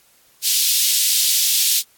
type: high-pass noise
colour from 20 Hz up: pink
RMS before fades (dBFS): -17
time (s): 0.42-1.83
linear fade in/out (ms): 50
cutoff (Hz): 3400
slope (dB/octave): 24
effects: white hiss -55 dBFS RMS until 1.97 s + AAC 64 kbps